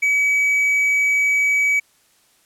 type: tone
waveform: triangle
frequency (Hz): 2278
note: C#7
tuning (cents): +47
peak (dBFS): -13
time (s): 0.02-1.8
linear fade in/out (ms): 10
effects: white hiss -58 dBFS RMS until 2.45 s + low-pass 12000 Hz 12 dB/octave